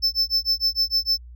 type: tone with tremolo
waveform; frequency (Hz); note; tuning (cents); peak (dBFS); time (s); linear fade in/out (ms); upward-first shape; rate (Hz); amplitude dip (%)
triangle; 5280; E8; +2; -15; 0.02-1.18; 20; sine; 6.6; 100
effects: added 60 Hz sine -39 dBFS peak until 1.35 s